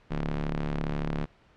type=ring-modulated tone; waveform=sawtooth; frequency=72.3 Hz; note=D2; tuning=27 cents flat; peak=-21 dBFS; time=0.1-1.26 s; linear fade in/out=20 ms; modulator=89.5 Hz; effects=pink hiss -60 dBFS RMS until 1.56 s + low-pass 3000 Hz 12 dB/octave